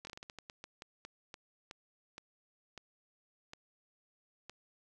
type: slowing click train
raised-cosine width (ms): 0.2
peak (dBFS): -29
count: 18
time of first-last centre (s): 0.05-4.496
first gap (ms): 21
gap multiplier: 1.27
effects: none